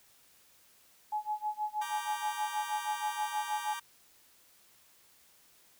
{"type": "tone with tremolo", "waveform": "sine", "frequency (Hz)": 848, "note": "G#5", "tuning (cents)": 36, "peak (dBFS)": -29, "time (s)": [1.12, 3.74], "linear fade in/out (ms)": 5, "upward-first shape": "sine", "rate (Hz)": 6.3, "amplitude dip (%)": 95}
{"type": "chord", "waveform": "sawtooth", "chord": "G minor", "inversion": "first", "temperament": "just", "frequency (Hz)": [940.8, 1176, 1568], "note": ["Bb5", "D6", "G6"], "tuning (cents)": [16, 2, 0], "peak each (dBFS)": [-38, -39, -40], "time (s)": [1.81, 3.8], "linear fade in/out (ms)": 10}
{"effects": ["white hiss -63 dBFS RMS until 5.79 s"]}